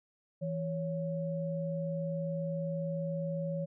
sine tone pair together, 164.81 / 556.6 Hz, E3 / C#5, 0 / +7 cents, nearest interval octave + major sixth, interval 2107 cents, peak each -34 / -36 dBFS, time 0.41-3.66 s, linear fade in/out 20 ms, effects none

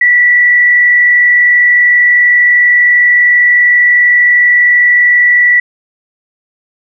sine tone with frequency modulation, 1955 Hz, B6, 18 cents flat, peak -4 dBFS, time 0.01-5.6 s, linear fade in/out 5 ms, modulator 52.8 Hz, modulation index 0.45, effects none

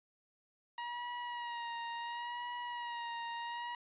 sawtooth tone with vibrato, 951 Hz, A#5, 34 cents sharp, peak -35 dBFS, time 0.78-3.75 s, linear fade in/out 2 ms, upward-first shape sine, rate 0.71 Hz, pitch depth 31 cents each way, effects resampled to 8000 Hz + 11-bit

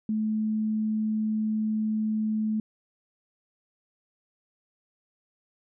sine tone, 216.5 Hz, A3, 28 cents flat, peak -24 dBFS, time 0.09-2.6 s, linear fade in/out 2 ms, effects none

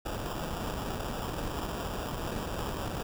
pink noise with sample-and-hold, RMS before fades -35 dBFS, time 0.05-3.03 s, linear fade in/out 10 ms, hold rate 2100 Hz, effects none

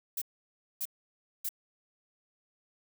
violet noise bursts, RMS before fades -34 dBFS, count 3, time 0.17-1.491 s, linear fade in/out 5 ms, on 47 ms, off 590 ms, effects none

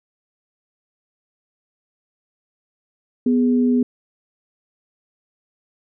sine tone pair together, 246.9 / 415.2 Hz, B3 / G#4, 0 / 0 cents, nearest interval major sixth, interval 900 cents, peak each -14 / -24 dBFS, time 3.26-3.83 s, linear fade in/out 5 ms, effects none

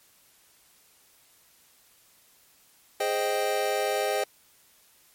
square chord, Ab major seventh, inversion none, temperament equal, 415.3 / 523.3 / 622.3 / 784 Hz, Ab4 / C5 / Eb5 / G5, 0 / 0 / 0 / 0 cents, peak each -31 dBFS, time 3-4.24 s, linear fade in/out 5 ms, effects white hiss -60 dBFS RMS until 5.14 s + MP3 64 kbps

